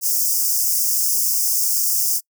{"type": "high-pass noise", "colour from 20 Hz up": "white", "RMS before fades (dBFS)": -19, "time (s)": [0.01, 2.21], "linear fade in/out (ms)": 50, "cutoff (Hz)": 5000, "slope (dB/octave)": 96, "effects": ["noise-tail reverb RT60 0.1 s tail -26 dB re dry"]}